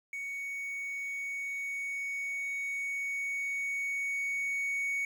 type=tone with level ramp; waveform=triangle; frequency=2231 Hz; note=C#7; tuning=11 cents sharp; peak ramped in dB=-34 to -28 dBFS; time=0.13-5.05 s; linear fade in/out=2 ms; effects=10-bit